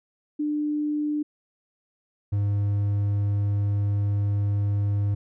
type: tone pair in turn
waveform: sine / triangle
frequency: 298.3 / 101.7 Hz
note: D4 / G#2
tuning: +27 / -36 cents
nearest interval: octave + perfect fifth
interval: 1863 cents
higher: first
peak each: -23 / -19 dBFS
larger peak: second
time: 0.39-1.23 / 2.32-5.15 s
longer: second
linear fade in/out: 10 ms
effects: none